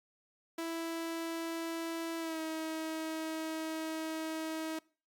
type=tone with pitch glide; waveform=sawtooth; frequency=330.3 to 318.5 Hz; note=E4 to D#4; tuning=+4 to +41 cents; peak=-32 dBFS; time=0.58-4.79 s; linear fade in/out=5 ms; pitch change=-63 cents; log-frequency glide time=2.19-2.4 s; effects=noise-tail reverb RT60 0.4 s tail -23 dB re dry + Opus 48 kbps